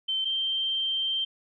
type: tone pair in turn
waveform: sine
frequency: 3100 / 3141 Hz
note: G7 / G7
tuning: -20 / +3 cents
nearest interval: unison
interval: 23 cents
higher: second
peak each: -25 dBFS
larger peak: neither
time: 0.08-0.25 / 0.25-1.25 s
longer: second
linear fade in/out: 10 ms
effects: none